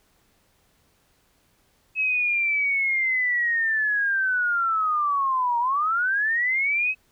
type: linear two-way sweep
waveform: sine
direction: down then up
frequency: 2578 to 932.3 to 2578 Hz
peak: -20 dBFS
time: 1.95-6.95 s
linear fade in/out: 50 ms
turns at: 5.59 s
effects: pink hiss -64 dBFS RMS until 7.11 s